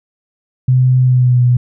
sine tone with pitch glide, 127.9 to 123.33 Hz, C3 to B2, -39 to -2 cents, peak -7 dBFS, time 0.68-1.57 s, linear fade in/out 5 ms, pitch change -63 cents, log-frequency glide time 1.02-1.42 s, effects none

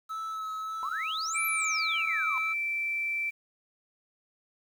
triangle tone with vibrato, 1300 Hz, E6, 24 cents flat, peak -31 dBFS, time 0.09-2.54 s, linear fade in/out 20 ms, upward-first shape sine, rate 1.7 Hz, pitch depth 19 cents each way
sine exponential two-way sweep, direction up then down, 987.8 to 12000 to 987.8 Hz, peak -32 dBFS, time 0.83-2.38 s, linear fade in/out 0 ms, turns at 1.46 s
sine tone, 2335 Hz, D7, 11 cents flat, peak -28 dBFS, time 1.34-3.31 s, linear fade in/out 20 ms
effects 9-bit

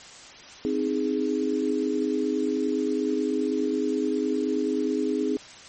sine chord, Ab major, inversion first, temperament equal, 261.6 / 311.1 / 415.3 Hz, C4 / Eb4 / Ab4, 0 / 0 / 0 cents, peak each -27 dBFS, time 0.65-5.37 s, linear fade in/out 0 ms, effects white hiss -45 dBFS RMS until 5.68 s + MP3 32 kbps

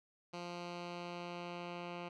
10% pulse tone with low-pass filter sweep, 174.61 Hz, F3, in tune, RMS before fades -45 dBFS, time 0.33-2.09 s, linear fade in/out 10 ms, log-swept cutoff 4700 to 2900 Hz, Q 1.4, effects none

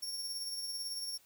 sawtooth tone with tremolo, 5500 Hz, F8, 27 cents flat, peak -33 dBFS, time 0.02-1.18 s, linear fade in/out 10 ms, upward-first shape triangle, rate 18 Hz, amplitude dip 45%, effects white hiss -65 dBFS RMS until 1.25 s

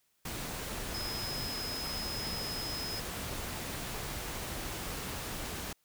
sine tone in noise, 5100 Hz, D#8, 42 cents sharp, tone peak -38 dBFS, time 0.94-3 s, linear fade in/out 5 ms, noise pink, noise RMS -39 dBFS, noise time 0.25-5.73 s, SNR -2 dB, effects white hiss -74 dBFS RMS until 5.84 s

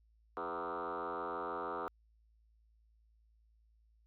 sine tone with frequency modulation, 840 Hz, G#5, 19 cents sharp, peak -36 dBFS, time 0.37-1.88 s, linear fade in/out 0 ms, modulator 86.2 Hz, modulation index 5.9, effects tanh soft clip ceiling -33 dBFS + added 55 Hz sine -66 dBFS peak until 4.06 s

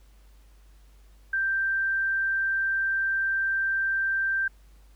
sine tone, 1570 Hz, G6, 2 cents sharp, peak -23 dBFS, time 1.33-4.48 s, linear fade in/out 5 ms, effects added 50 Hz sine -51 dBFS peak until 4.95 s + pink hiss -64 dBFS RMS until 4.95 s

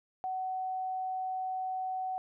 sine tone, 750 Hz, F#5, 23 cents sharp, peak -32 dBFS, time 0.24-2.18 s, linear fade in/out 0 ms, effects none

